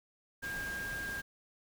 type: tone in noise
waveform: sine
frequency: 1610 Hz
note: G6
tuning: 46 cents sharp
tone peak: -37 dBFS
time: 0.42-1.22 s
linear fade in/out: 20 ms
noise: pink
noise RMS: -45 dBFS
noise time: 0.42-1.22 s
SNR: +5 dB
effects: none